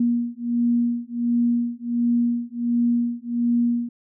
sine beating tone pair, 237.3 / 238.7 Hz, A#3 / A#3, +31 / +41 cents, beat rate 1.4 Hz, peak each -22 dBFS, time 0-3.89 s, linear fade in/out 5 ms, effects none

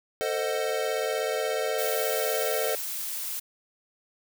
square chord, A diminished seventh, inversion none, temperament equal with one note detuned, 446.9 / 523.3 / 622.3 / 740 Hz, A4 / C5 / Eb5 / Gb5, +27 / 0 / 0 / 0 cents, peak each -31 / -32 / -32 / -37 dBFS, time 0.21-2.75 s, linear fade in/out 0 ms
blue noise, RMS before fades -33 dBFS, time 1.78-3.4 s, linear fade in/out 10 ms
effects none

